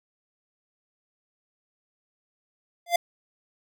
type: tone with exponential growth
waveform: square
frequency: 692 Hz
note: F5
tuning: 16 cents flat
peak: -15 dBFS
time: 2.86-2.96 s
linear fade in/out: 5 ms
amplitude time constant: 21 ms
effects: none